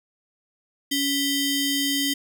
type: ring-modulated tone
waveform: sawtooth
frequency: 1700 Hz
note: G#6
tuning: 40 cents sharp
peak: -15 dBFS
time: 0.91-2.14 s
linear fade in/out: 10 ms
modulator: 1420 Hz
effects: none